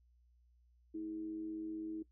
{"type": "tone with amplitude modulation", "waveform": "sine", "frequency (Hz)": 320.7, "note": "E4", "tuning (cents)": -48, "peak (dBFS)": -37, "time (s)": [0.94, 2.03], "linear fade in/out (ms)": 10, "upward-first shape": "sine", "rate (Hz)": 95.7, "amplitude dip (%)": 45, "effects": ["noise-tail reverb RT60 0.1 s tail -18 dB re dry", "added 60 Hz sine -66 dBFS peak until 2.11 s"]}